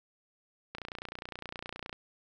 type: click train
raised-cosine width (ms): 0.3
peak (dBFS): -23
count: 36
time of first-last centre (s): 0.75-1.928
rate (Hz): 29.7
effects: none